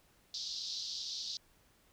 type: band-pass noise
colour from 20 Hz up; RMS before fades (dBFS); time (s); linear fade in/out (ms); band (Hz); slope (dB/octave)
pink; -41; 0.34-1.37; 2; 3800 to 5500; 48
effects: pink hiss -68 dBFS RMS until 1.92 s